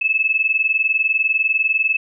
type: tone pair together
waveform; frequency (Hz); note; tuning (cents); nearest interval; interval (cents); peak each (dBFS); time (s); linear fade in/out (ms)
sine; 2597 / 2617; E7 / E7; -26 / -13; unison; 13; -18 / -18; 0.01-1.97; 10
effects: none